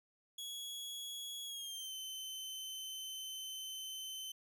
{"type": "tone with pitch glide", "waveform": "sawtooth", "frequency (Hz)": [3345, 3067], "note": ["G#7", "G7"], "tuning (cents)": [12, -38], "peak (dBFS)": -40, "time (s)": [0.38, 4.32], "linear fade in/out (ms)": 5, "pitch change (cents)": -150, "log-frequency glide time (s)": [1.45, 1.94], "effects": []}